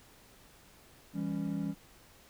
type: chord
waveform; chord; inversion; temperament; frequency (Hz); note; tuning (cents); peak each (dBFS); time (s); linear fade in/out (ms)
triangle; C# diminished; first; just; 166.31 / 199.57 / 277.2; E3 / G3 / C#4; +16 / +31 / 0; -35 / -34 / -35; 1.13-1.75; 50
effects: pink hiss -59 dBFS RMS until 2.29 s